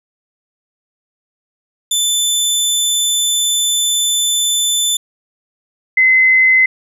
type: tone pair in turn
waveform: 20% pulse / sine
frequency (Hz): 3522 / 2048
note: A7 / C7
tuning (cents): +1 / -38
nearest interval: major sixth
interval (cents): 939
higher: first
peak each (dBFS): -7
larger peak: neither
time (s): 1.91-4.97 / 5.97-6.66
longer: first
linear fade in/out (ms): 5
effects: none